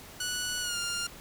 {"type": "tone with pitch glide", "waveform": "10% pulse", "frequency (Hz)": [1474, 1401.8], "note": ["F#6", "F6"], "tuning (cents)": [-7, 6], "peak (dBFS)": -22, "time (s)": [0.2, 1.07], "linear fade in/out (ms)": 5, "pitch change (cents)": -87, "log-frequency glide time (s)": [0.61, 0.77], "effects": ["pink hiss -48 dBFS RMS until 1.2 s"]}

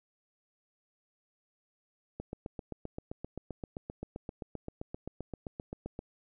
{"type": "click train", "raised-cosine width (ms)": 2, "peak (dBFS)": -25, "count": 30, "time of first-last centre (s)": [2.2, 5.991], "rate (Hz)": 7.65, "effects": []}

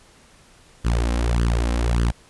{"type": "tone with flanger", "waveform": "sawtooth", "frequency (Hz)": 58.27, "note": "A#1", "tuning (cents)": 0, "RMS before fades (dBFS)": -20, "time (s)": [0.84, 2.12], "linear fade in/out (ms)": 20, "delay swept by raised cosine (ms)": [0.63, 3.83], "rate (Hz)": 1.7, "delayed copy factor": 0.9, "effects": ["pink hiss -52 dBFS RMS until 2.29 s", "resampled to 24000 Hz"]}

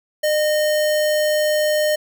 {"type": "tone with sample-and-hold", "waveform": "sine", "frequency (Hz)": 607, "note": "D#5", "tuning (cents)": -43, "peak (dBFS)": -15, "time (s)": [0.23, 1.96], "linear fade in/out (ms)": 10, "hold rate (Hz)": 2450, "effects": []}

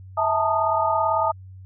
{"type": "tone cluster", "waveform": "sine", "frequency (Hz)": [651, 868, 906, 1235], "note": ["E5", "A5", "A#5", "D#6"], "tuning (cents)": [-22, -24, -50, -13], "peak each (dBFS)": -24, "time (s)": [0.17, 1.32], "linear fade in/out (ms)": 10, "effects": ["added 94 Hz sine -39 dBFS peak until 1.65 s"]}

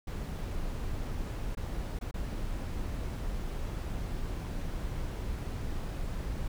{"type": "noise with dropouts", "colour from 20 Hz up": "brown", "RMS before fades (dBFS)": -35, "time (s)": [0.07, 6.48], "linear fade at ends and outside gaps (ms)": 5, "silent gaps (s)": [[1.551, 1.571], [1.99, 2.011], [2.112, 2.14]], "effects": []}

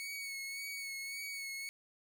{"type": "tone with vibrato", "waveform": "sawtooth", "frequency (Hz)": 2217, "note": "C#7", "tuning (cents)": 0, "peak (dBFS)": -37, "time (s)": [0, 1.69], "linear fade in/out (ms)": 0, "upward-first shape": "sine", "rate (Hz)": 1.8, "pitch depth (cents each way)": 31, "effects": []}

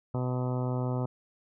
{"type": "harmonic tone", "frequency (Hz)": 126, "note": "B2", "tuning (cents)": 35, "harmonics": [1, 2, 3, 4, 5, 6, 7, 8, 9, 10], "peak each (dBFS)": [-29, -35, -39, -39, -41, -45, -44, -46, -51, -48], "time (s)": [0.14, 1.06], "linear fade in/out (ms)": 5, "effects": []}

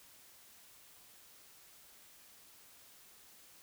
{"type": "silence", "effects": ["white hiss -60 dBFS RMS until 3.62 s"]}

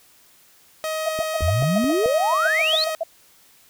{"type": "tone", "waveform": "sawtooth", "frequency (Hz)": 630, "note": "D#5", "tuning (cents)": 21, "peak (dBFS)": -20, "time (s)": [0.84, 2.95], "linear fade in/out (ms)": 0}
{"type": "tone bursts", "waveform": "sine", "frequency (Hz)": 659, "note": "E5", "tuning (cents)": -1, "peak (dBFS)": -20, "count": 15, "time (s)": [1.06, 3.035], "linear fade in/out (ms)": 5, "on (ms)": 29, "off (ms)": 110}
{"type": "click train", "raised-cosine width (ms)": 2, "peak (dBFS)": -19, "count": 5, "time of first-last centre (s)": [1.19, 2.06], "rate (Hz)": 4.6}
{"type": "exponential sweep", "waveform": "sine", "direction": "up", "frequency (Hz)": [75.1, 4479], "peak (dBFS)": -18, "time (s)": [1.42, 2.84], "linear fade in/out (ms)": 0}
{"effects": ["white hiss -54 dBFS RMS until 3.69 s"]}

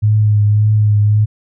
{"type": "tone with vibrato", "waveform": "sine", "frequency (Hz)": 105.6, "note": "G#2", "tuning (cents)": 29, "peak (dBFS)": -8, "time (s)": [0.02, 1.26], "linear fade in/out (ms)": 20, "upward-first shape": "triangle", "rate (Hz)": 1.8, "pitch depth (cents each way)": 31, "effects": []}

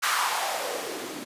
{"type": "noise with band-pass filter sweep", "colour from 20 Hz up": "blue", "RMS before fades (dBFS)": -29, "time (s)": [0.02, 1.25], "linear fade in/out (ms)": 20, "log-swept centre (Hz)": [1400, 250], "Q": 3, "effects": ["resampled to 32000 Hz"]}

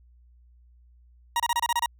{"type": "tone bursts", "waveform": "40% pulse", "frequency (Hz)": 947, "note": "A#5", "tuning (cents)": 27, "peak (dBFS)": -21, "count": 8, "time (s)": [1.36, 1.86], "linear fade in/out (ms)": 2, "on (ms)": 38, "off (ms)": 28, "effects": ["added 60 Hz sine -53 dBFS peak until 1.99 s"]}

